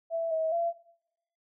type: tone with pitch steps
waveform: sine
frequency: 662 / 641 / 679 Hz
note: E5 / E5 / F5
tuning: +7 / -49 / -49 cents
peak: -26 dBFS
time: 0.1-0.73 s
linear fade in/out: 50 ms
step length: 210 ms
effects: noise-tail reverb RT60 0.8 s tail -18 dB re dry